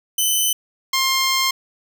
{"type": "tone pair in turn", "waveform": "10% pulse", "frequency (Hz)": [3031, 1060.8], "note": ["F#7", "C6"], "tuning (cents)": [41, 23], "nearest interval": "octave + tritone", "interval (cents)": 1818, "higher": "first", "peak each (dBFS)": -8, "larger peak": "neither", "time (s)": [[0.18, 0.53], [0.93, 1.51]], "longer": "second", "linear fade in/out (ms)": 5, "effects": []}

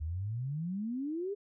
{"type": "exponential sweep", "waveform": "sine", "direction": "up", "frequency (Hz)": [73.42, 418.8], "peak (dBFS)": -33, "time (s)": [0, 1.35], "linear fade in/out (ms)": 20, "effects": []}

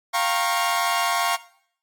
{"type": "chord", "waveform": "sawtooth", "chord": "G half-diminished seventh", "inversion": "third", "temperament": "equal with one note detuned", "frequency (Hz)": [698.5, 784, 932.3, 1091.6], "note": ["F5", "G5", "Bb5", "Db6"], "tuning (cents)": [0, 0, 0, -27], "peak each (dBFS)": [-21, -27, -23, -21], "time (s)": [0.13, 1.37], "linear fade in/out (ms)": 20, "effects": ["noise-tail reverb RT60 0.6 s tail -18 dB re dry", "AAC 64 kbps"]}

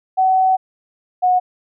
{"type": "tone pair in turn", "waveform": "sine", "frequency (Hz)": [754, 730.4], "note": ["F#5", "F#5"], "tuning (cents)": [32, -23], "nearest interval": "minor second", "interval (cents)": 55, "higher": "first", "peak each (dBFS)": -11, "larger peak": "neither", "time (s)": [[0.17, 0.57], [1.22, 1.4]], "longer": "first", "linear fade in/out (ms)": 20, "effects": []}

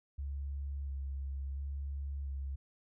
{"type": "tone with vibrato", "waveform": "sine", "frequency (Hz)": 69.1, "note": "C#2", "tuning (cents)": -5, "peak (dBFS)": -36, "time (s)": [0.18, 2.56], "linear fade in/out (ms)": 10, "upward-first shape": "square", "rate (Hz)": 0.72, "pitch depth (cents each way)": 20, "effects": []}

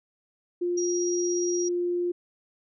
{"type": "tone", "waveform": "sine", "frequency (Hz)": 351.8, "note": "F4", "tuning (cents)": 13, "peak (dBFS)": -24, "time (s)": [0.61, 2.12], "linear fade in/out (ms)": 10}
{"type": "tone with tremolo", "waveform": "sine", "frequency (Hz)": 5720, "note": "F8", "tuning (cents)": 41, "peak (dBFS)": -29, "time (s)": [0.77, 1.69], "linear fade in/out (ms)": 10, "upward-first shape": "triangle", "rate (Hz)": 17, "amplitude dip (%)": 30}
{"effects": []}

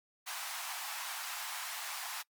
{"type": "high-pass noise", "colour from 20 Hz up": "pink", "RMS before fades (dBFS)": -41, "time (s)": [0.26, 2.23], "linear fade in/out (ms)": 20, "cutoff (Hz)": 750, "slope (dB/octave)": 48, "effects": ["noise-tail reverb RT60 0.1 s tail -23 dB re dry", "Opus 48 kbps"]}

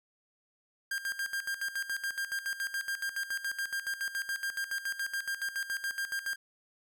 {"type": "tone with tremolo", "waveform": "45% pulse", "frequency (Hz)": 1600, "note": "G6", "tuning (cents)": 35, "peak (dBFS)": -31, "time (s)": [0.91, 6.36], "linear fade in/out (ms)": 5, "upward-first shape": "square", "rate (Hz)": 7.1, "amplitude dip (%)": 75, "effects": []}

